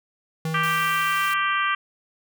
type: tone with exponential decay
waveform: square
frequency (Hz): 160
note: D#3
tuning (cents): +49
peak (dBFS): -24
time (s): 0.45-1.7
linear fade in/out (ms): 2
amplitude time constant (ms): 270
type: harmonic tone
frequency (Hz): 392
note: G4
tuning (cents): 0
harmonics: 3 / 4 / 5 / 6 / 7 / 8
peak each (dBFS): -23 / -26 / -29 / -31 / -32 / -33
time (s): 0.54-1.75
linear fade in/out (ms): 5
type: high-pass noise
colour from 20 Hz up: white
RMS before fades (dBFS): -36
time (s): 0.63-1.34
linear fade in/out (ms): 5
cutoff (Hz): 740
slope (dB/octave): 96
effects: none